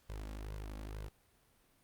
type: tone with flanger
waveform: sawtooth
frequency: 51.91 Hz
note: G#1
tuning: in tune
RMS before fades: -44 dBFS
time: 0.09-1.09 s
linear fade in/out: 10 ms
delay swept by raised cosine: 1.9 to 3.7 ms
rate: 2.2 Hz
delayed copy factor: +0.65
effects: pink hiss -70 dBFS RMS until 1.83 s + Opus 48 kbps